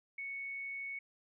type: tone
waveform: sine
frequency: 2217 Hz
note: C#7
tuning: in tune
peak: -39 dBFS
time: 0.18-0.99 s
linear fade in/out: 5 ms
effects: none